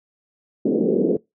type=band-pass noise; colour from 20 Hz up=white; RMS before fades=-19 dBFS; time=0.65-1.17 s; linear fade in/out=5 ms; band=180 to 480 Hz; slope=48 dB/octave; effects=noise-tail reverb RT60 0.2 s tail -23 dB re dry